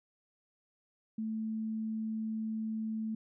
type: tone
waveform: sine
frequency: 220 Hz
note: A3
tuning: in tune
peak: -33 dBFS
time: 1.18-3.15 s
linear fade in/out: 5 ms
effects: none